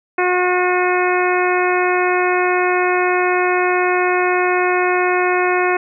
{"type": "harmonic tone", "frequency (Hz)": 361.6, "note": "F#4", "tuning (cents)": -40, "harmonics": [1, 2, 3, 4, 5, 6, 7], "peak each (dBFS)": [-17, -20, -22, -23, -24, -25, -25], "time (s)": [0.18, 5.77], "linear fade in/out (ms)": 5, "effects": []}